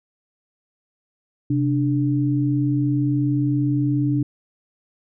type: tone pair together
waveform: sine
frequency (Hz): 130.81 / 293.7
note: C3 / D4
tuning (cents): 0 / 0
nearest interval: octave + major second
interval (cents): 1400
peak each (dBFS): -20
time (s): 1.5-4.23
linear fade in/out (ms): 5
effects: none